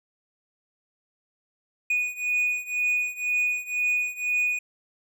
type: beating tone pair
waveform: triangle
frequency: 2474 / 2476 Hz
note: D#7 / D#7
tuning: -10 / -9 cents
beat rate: 2 Hz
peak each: -24 / -26 dBFS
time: 1.9-4.59 s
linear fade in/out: 5 ms
effects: none